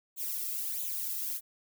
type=noise with flanger; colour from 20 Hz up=violet; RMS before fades=-35 dBFS; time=0.16-1.41 s; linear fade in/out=50 ms; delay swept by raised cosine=0.28 to 1.58 ms; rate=1.5 Hz; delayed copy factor=+0.85; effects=none